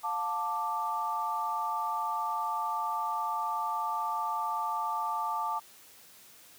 sine tone cluster, 710 / 885 / 1176 Hz, F5 / A5 / D6, +28 / +10 / +2 cents, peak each -39 / -32 / -33 dBFS, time 0.03-5.6 s, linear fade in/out 20 ms, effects white hiss -55 dBFS RMS until 6.58 s + high-pass 80 Hz 12 dB/octave

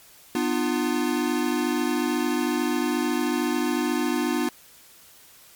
square chord, B diminished, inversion none, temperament equal with one note detuned, 246.9 / 300.7 / 349.2 Hz, B3 / D4 / F4, 0 / +41 / 0 cents, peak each -27 / -27 / -28 dBFS, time 0.35-4.49 s, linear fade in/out 2 ms, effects white hiss -51 dBFS RMS until 5.55 s + MP3 96 kbps

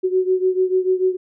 sine beating tone pair, 370 / 376.8 Hz, F#4 / F#4, 0 / +32 cents, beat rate 6.8 Hz, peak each -17 / -20 dBFS, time 0.03-1.17 s, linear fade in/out 20 ms, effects none

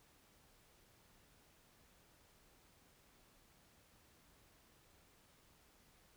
silence, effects pink hiss -69 dBFS RMS until 6.16 s

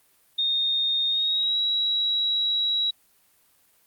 sine tone with pitch glide, 3682 to 3878 Hz, A#7 to B7, -22 to -32 cents, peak -21 dBFS, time 0.38-2.91 s, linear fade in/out 10 ms, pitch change +90 cents, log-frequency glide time 1.09-1.57 s, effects white hiss -62 dBFS RMS until 3.86 s + Opus 32 kbps

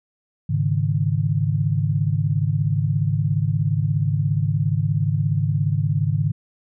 sine chord, Ab suspended fourth, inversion none, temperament equal, 103.83 / 138.59 / 155.56 Hz, Ab2 / Db3 / Eb3, 0 / 0 / 0 cents, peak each -22 dBFS, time 0.49-6.32 s, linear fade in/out 10 ms, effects none

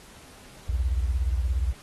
sine beating tone pair, 60.9 / 77.9 Hz, B1 / D#2, -24 / +3 cents, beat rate 17 Hz, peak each -23 / -29 dBFS, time 0.69-1.73 s, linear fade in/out 5 ms, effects pink hiss -50 dBFS RMS until 1.82 s + AAC 32 kbps

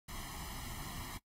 pink noise with comb filter, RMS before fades -45 dBFS, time 0.08-1.18 s, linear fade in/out 10 ms, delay 0.98 ms, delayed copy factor +0.8, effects noise-tail reverb RT60 0.1 s tail -19 dB re dry + AAC 48 kbps

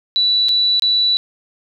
sine tone with dropouts, 3951 Hz, B7, in tune, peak -12 dBFS, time 0.16-1.17 s, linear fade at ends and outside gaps 0 ms, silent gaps 0.485-0.491 / 0.796-0.822 s, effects none

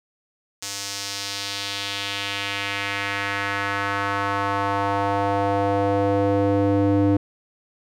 square tone with band-pass filter sweep, 100 Hz, G2, 35 cents sharp, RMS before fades -23 dBFS, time 0.62-7.17 s, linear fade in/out 5 ms, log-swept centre 6400 to 330 Hz, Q 1.7, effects none

